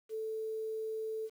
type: tone with quantisation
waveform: sine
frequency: 440 Hz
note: A4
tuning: in tune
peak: -35 dBFS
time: 0.09-1.3 s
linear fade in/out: 50 ms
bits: 10
effects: none